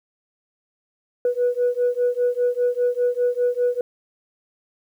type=beating tone pair; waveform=sine; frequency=487.3 / 492.3 Hz; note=B4 / B4; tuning=-23 / -6 cents; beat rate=5 Hz; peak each=-20 / -20 dBFS; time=1.25-3.81 s; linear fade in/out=2 ms; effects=tanh soft clip ceiling -13 dBFS + 9-bit